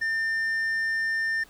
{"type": "tone with tanh clipping", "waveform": "sine", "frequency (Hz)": 1800, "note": "A6", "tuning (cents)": 39, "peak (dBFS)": -25, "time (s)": [0.01, 1.44], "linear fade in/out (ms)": 10, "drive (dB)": 5, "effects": ["pink hiss -55 dBFS RMS until 1.49 s"]}